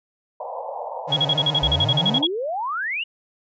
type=band-pass noise; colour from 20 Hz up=white; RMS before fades=-31 dBFS; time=0.4-2.25 s; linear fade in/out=5 ms; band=490 to 980 Hz; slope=96 dB/octave
type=tone with vibrato; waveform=40% pulse; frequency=146.83 Hz; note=D3; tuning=in tune; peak=-25 dBFS; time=1.07-2.22 s; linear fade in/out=50 ms; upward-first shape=square; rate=14 Hz; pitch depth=99 cents each way
type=tone bursts; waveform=sine; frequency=3322 Hz; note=G#7; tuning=in tune; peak=-16 dBFS; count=14; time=1.12-2.27 s; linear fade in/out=5 ms; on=45 ms; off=40 ms
type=exponential sweep; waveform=sine; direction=up; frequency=55 to 2960 Hz; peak=-23 dBFS; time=1.62-3.04 s; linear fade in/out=10 ms
effects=resampled to 16000 Hz